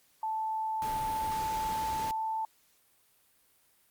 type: tone with pitch glide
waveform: sine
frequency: 878 to 883.6 Hz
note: A5 to A5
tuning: -4 to +7 cents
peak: -30 dBFS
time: 0.23-2.45 s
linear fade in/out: 2 ms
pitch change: +11 cents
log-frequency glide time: 1.72-2.29 s
type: noise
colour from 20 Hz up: pink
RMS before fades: -41 dBFS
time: 0.82-2.11 s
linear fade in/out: 0 ms
effects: white hiss -67 dBFS RMS until 3.9 s + Opus 48 kbps